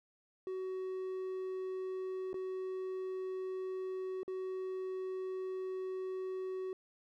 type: tone with dropouts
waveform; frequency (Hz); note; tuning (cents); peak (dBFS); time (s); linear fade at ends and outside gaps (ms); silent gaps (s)
triangle; 374.9; F#4; +23; -35; 0.47-6.73; 1; 2.331-2.342 / 4.232-4.279
effects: none